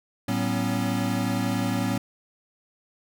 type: tone cluster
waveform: square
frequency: 111.9 / 188.7 / 243.6 / 274.8 Hz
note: A2 / F#3 / B3 / C#4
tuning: +30 / +34 / -24 / -15 cents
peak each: -30 dBFS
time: 0.28-1.98 s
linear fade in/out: 5 ms
effects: none